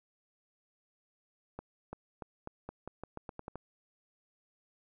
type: accelerating click train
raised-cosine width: 1 ms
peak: -27 dBFS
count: 12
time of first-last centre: 1.59-3.556 s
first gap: 340 ms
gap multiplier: 0.86
effects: none